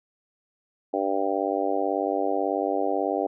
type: harmonic tone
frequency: 98.2 Hz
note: G2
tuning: 4 cents sharp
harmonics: 3 / 4 / 5 / 6 / 7 / 8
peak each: -30 / -30 / -30 / -30 / -30 / -30 dBFS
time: 0.93-3.27 s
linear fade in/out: 10 ms
effects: none